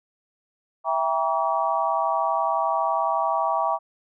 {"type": "chord", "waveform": "sine", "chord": "E diminished seventh", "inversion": "none", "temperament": "just", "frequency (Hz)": [659.3, 791.1, 949.3, 1139.2], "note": ["E5", "G5", "Bb5", "Db6"], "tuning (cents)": [0, 16, 31, 47], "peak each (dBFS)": -26, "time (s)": [0.84, 3.79], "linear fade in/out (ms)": 50, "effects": []}